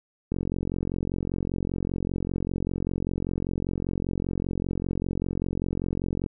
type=click train; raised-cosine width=3 ms; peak=-15 dBFS; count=269; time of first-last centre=0.32-6.262 s; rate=45.1 Hz; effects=none